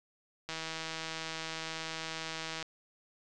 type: click train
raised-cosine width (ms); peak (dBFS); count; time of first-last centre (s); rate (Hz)
0.2; -21; 345; 0.49-2.627; 161
effects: resampled to 24000 Hz